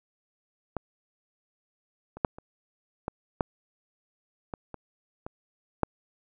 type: clicks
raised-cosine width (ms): 1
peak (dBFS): -16 / -27 / -8 / -29 / -16 / -10 / -20 / -24 / -23 / -8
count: 10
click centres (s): 0.767 / 2.17 / 2.248 / 2.385 / 3.081 / 3.408 / 4.538 / 4.743 / 5.265 / 5.833
effects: none